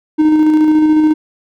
triangle tone with tremolo, 308.7 Hz, D#4, 14 cents flat, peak -4 dBFS, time 0.18-1.14 s, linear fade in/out 20 ms, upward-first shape square, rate 14 Hz, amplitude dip 25%, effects none

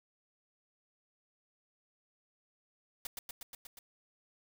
white noise with echo, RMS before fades -40 dBFS, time 3.05-3.07 s, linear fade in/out 2 ms, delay 120 ms, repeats 6, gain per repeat -2 dB, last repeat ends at 3.79 s, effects none

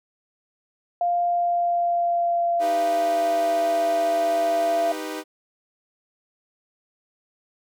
sine tone with pitch glide, 699 to 677.9 Hz, F5 to E5, +1 to +48 cents, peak -19 dBFS, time 1.01-4.92 s, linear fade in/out 2 ms, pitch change -53 cents, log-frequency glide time 1.24-3.64 s
sawtooth chord, Eb augmented, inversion none, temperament equal, 311.1 / 392 / 493.9 Hz, Eb4 / G4 / B4, 0 / 0 / 0 cents, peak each -28 / -31 / -31 dBFS, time 2.59-5.24 s, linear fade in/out 50 ms
effects none

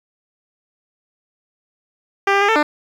10% pulse tone with pitch steps, 396.1 / 398.4 / 405.6 / 446.1 / 298.2 Hz, G4 / G4 / G#4 / A4 / D4, +18 / +28 / -41 / +24 / +27 cents, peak -4 dBFS, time 2.27-2.63 s, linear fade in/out 5 ms, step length 72 ms, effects low-pass 3000 Hz 12 dB/octave + 7-bit

